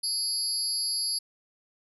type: tone cluster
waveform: sine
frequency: 4500 / 4919 / 11100 Hz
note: C#8 / D#8 / F9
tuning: +25 / -21 / -12 cents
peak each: -31 dBFS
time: 0.03-1.19 s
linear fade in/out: 10 ms
effects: none